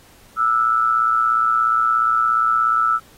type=tone with amplitude modulation; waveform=sine; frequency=1318.5 Hz; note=E6; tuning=in tune; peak=-11 dBFS; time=0.36-3 s; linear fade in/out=50 ms; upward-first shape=sine; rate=117 Hz; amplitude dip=70%; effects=pink hiss -50 dBFS RMS until 3.17 s + AAC 48 kbps